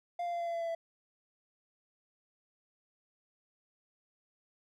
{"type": "tone with pitch steps", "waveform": "triangle", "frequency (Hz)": [698.5, 693.7, 688.9, 684.1, 679.4, 674.7, 670, 665.4], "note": ["F5", "F5", "F5", "F5", "F5", "E5", "E5", "E5"], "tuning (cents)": [0, -12, -24, -36, -48, 40, 28, 16], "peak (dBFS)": -31, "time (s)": [0.19, 0.75], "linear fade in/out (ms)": 5, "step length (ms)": 70, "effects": []}